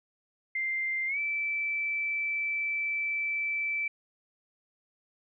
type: tone with pitch glide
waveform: sine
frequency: 2093 to 2322 Hz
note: C7 to D7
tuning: 0 to -20 cents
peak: -28 dBFS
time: 0.55-3.88 s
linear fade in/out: 5 ms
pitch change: +180 cents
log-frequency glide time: 1.07-1.19 s
effects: none